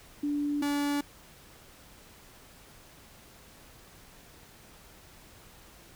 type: tone pair in turn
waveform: sine / 45% pulse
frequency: 291 / 287.8 Hz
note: D4 / D4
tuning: -16 / -35 cents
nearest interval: unison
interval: 19 cents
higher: first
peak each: -27 dBFS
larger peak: neither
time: 0.23-0.62 / 0.62-1.01 s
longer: neither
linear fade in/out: 5 ms
effects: pink hiss -54 dBFS RMS until 5.95 s